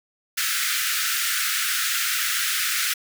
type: high-pass noise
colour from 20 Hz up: pink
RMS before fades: -24 dBFS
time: 0.37-2.94 s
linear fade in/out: 10 ms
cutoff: 1300 Hz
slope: 96 dB/octave
effects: none